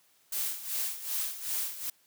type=noise with tremolo; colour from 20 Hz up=blue; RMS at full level=-31 dBFS; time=0.32-1.9 s; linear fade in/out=5 ms; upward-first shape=sine; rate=2.6 Hz; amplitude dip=75%; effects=white hiss -66 dBFS RMS until 2.06 s + high-pass 100 Hz 12 dB/octave